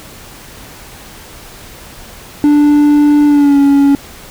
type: tone with pitch glide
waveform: triangle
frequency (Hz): 293.7 to 280.6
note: D4 to C#4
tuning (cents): 0 to +21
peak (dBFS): -3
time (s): 2.44-3.95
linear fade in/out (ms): 0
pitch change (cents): -79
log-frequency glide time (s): 3.26-3.58
effects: pink hiss -34 dBFS RMS until 4.3 s